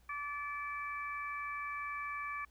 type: harmonic tone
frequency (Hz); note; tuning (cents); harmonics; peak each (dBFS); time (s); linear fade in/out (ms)
579; D5; -25; 2 / 3 / 4; -40 / -45 / -43; 0.09-2.45; 5
effects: added 60 Hz sine -63 dBFS peak until 2.5 s + pink hiss -71 dBFS RMS until 2.5 s